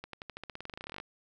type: accelerating click train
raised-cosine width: 0.3 ms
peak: -25 dBFS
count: 22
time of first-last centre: 0.04-1.001 s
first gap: 93 ms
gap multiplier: 0.92
effects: none